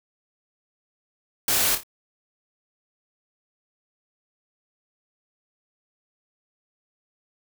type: noise with echo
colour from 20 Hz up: white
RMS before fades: -22 dBFS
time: 1.48-1.75 s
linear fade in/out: 2 ms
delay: 28 ms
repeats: 3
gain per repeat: -8 dB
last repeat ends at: 1.834 s
effects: none